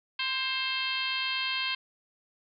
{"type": "harmonic tone with a mistuned harmonic", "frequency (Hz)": 529, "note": "C5", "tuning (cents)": 19, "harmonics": [2, 3, 4, 5, 6, 7, 8, 9], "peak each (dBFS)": [-38, -38, -37, -34, -33, -41, -37, -44], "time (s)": [0.19, 1.75], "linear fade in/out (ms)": 5, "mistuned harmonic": 2, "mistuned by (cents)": -30, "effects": []}